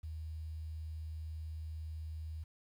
sine tone with quantisation, 79 Hz, D#2, 27 cents sharp, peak -40 dBFS, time 0.03-2.44 s, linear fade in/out 10 ms, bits 11, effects none

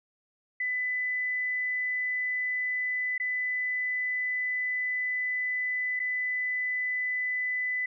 sine tone with dropouts, 2000 Hz, B6, 21 cents sharp, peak -27 dBFS, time 0.6-7.86 s, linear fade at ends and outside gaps 5 ms, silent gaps 3.18-3.199 / 5.994-5.999 s, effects none

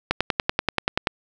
click train, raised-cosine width 0.3 ms, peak -3 dBFS, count 11, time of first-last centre 0.11-1.072 s, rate 10.4 Hz, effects none

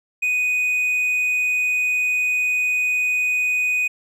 triangle tone, 2489 Hz, D#7, in tune, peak -16 dBFS, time 0.22-3.88 s, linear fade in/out 10 ms, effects none

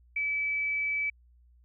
sine tone, 2300 Hz, D7, 37 cents flat, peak -27 dBFS, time 0.16-1.1 s, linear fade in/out 5 ms, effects added 60 Hz sine -57 dBFS peak until 1.64 s

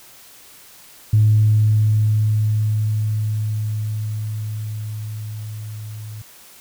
sine tone with level ramp, 107.4 Hz, A2, 41 cents flat, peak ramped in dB -9 to -30 dBFS, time 1.13-6.22 s, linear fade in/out 5 ms, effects tanh soft clip ceiling -5 dBFS + white hiss -45 dBFS RMS until 6.6 s

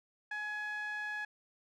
sawtooth tone with band-pass filter, 842 Hz, G#5, 24 cents sharp, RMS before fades -39 dBFS, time 0.31-1.25 s, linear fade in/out 5 ms, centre 1700 Hz, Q 3.5, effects none

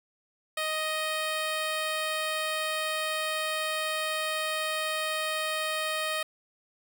10% pulse tone, 624 Hz, D#5, 5 cents sharp, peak -20 dBFS, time 0.57-6.23 s, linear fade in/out 5 ms, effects none

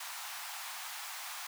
pink high-pass noise, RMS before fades -43 dBFS, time 0-1.47 s, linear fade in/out 5 ms, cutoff 760 Hz, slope 48 dB/octave, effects none

